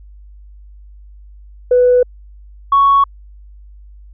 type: tone pair in turn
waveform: sine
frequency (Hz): 495.3 / 1111.9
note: B4 / C#6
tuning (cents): +5 / +5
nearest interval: octave + major second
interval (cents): 1400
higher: second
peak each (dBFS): -6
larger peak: neither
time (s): 1.71-2.03 / 2.72-3.04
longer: neither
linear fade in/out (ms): 5
effects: tanh soft clip ceiling -3 dBFS + added 50 Hz sine -36 dBFS peak until 4.13 s